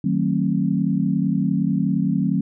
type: chord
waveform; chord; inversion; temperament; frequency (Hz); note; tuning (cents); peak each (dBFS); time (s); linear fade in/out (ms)
sine; D# diminished seventh; none; just; 155.56 / 186.68 / 224 / 268.8; D#3 / F#3 / A3 / C4; 0 / +16 / +31 / +47; -24 / -21 / -24 / -24; 0.04-2.41; 5
effects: none